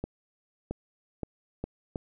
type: accelerating click train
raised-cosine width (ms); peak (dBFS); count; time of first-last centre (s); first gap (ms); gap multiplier
2; -19; 5; 0.04-1.958; 670; 0.78
effects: none